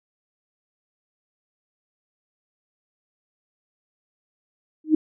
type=tone with exponential growth; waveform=sine; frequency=311.1 Hz; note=D#4; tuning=in tune; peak=-9 dBFS; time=4.84-4.95 s; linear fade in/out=5 ms; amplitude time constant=23 ms; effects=none